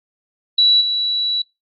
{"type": "tone with level steps", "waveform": "sine", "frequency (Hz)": 3928, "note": "B7", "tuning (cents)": -10, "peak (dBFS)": [-10, -17], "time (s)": [0.58, 1.42], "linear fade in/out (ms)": 5, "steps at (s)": 0.8, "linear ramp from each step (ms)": 20, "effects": ["noise-tail reverb RT60 0.2 s tail -22 dB re dry", "Opus 48 kbps"]}